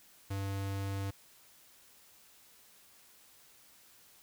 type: tone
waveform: square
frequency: 98.2 Hz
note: G2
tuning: 4 cents sharp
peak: -35 dBFS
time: 0.3-1.11 s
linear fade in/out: 10 ms
effects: white hiss -61 dBFS RMS until 4.22 s